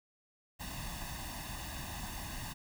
pink noise with comb filter, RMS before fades -42 dBFS, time 0.59-2.54 s, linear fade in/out 20 ms, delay 1.1 ms, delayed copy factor +0.8, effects none

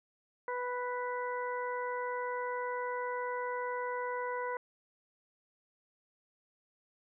harmonic tone, 493.9 Hz, B4, in tune, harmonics 1 / 2 / 3 / 4, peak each -37 / -37 / -43 / -45 dBFS, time 0.48-4.57 s, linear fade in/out 2 ms, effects none

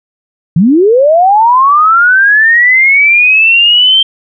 sine linear sweep, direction up, 148.8 to 3156 Hz, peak -3 dBFS, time 0.56-4.03 s, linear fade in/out 5 ms, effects none

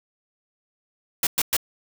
white noise bursts, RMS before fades -21 dBFS, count 3, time 1.23-1.567 s, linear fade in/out 2 ms, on 39 ms, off 110 ms, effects none

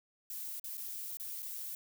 violet noise with dropouts, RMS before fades -42 dBFS, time 0.3-1.75 s, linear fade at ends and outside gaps 1 ms, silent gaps 0.597-0.641 / 0.771-0.778 / 1.171-1.198 / 1.422-1.427 s, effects none

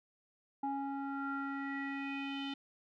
square tone with low-pass filter sweep, 276.2 Hz, C#4, 6 cents flat, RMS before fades -39 dBFS, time 0.63-2.54 s, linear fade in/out 5 ms, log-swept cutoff 860 to 3300 Hz, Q 5.5, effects none

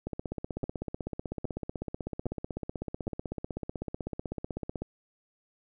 two click trains, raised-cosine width 2 ms, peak -21 / -19 dBFS, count 77 / 4, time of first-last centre 0.07-4.82 / 0.64-3.079 s, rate 16 / 1.23 Hz, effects none

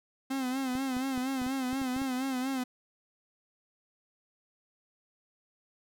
45% pulse tone with vibrato, 260.7 Hz, C4, 6 cents flat, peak -30 dBFS, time 0.3-2.64 s, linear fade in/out 10 ms, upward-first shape sine, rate 4.2 Hz, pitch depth 70 cents each way
clicks, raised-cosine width 3 ms, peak -30 dBFS, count 9, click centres 0.753 / 0.967 / 1.177 / 1.417 / 1.465 / 1.73 / 1.816 / 1.964 / 2.017 s
effects none

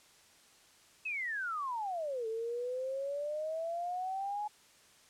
sine exponential two-way sweep, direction down then up, 2637 to 440 to 847 Hz, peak -34 dBFS, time 1.05-4.48 s, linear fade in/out 10 ms, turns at 2.27 s, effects white hiss -62 dBFS RMS until 5.09 s + low-pass 9000 Hz 12 dB/octave

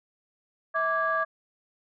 sine tone cluster, 648 / 1169 / 1649 Hz, E5 / D6 / G#6, -30 / -8 / -13 cents, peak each -29 / -26 / -28 dBFS, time 0.74-1.25 s, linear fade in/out 20 ms, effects tanh soft clip ceiling -14 dBFS

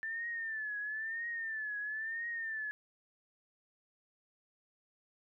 sine tone with vibrato, 1771 Hz, A6, 11 cents sharp, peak -36 dBFS, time 0.03-2.71 s, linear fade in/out 0 ms, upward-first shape triangle, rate 1 Hz, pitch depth 110 cents each way, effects none

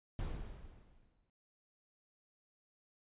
brown noise with exponential decay, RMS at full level -37 dBFS, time 0.19-1.3 s, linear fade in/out 1 ms, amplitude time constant 240 ms, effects resampled to 8000 Hz

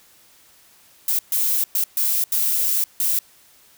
violet noise bursts at uneven times, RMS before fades -20 dBFS, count 6, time 1.08-1.19 / 1.32-1.64 / 1.75-1.84 / 1.97-2.24 / 2.32-2.84 / 3-3.19 s, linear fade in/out 2 ms, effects white hiss -53 dBFS RMS until 3.77 s

